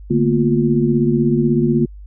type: tone cluster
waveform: sine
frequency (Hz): 145.5 / 223.8 / 240 / 353.2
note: D3 / A3 / B3 / F4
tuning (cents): -16 / +30 / -49 / +20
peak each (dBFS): -18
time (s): 0.1-1.86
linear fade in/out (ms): 10
effects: added 50 Hz sine -33 dBFS peak until 2.06 s